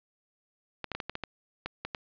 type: clicks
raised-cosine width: 0.3 ms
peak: -18 dBFS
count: 10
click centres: 0.843 / 0.917 / 0.95 / 1.002 / 1.096 / 1.154 / 1.237 / 1.66 / 1.85 / 1.948 s
effects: resampled to 11025 Hz + 10-bit